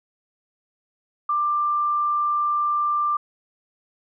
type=tone; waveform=sine; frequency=1185 Hz; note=D6; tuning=15 cents sharp; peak=-19 dBFS; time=1.29-3.17 s; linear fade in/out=5 ms; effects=none